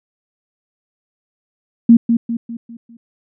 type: tone with echo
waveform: sine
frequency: 232.4 Hz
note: A#3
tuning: 5 cents flat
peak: -3 dBFS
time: 1.89-1.97 s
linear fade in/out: 5 ms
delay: 200 ms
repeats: 5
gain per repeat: -7 dB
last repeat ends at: 2.97 s
effects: none